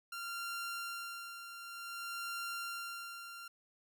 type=tone with tremolo; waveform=sawtooth; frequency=1384 Hz; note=F6; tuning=16 cents flat; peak=-35 dBFS; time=0.12-3.48 s; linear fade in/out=5 ms; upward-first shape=sine; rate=0.54 Hz; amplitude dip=60%; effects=none